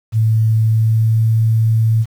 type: tone with pitch glide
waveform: sine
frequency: 110.8 to 112.02 Hz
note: A2 to A2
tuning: +13 to +32 cents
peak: -10 dBFS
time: 0.12-2.06 s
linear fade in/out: 50 ms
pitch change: +19 cents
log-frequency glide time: 0.65-1.25 s
effects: 7-bit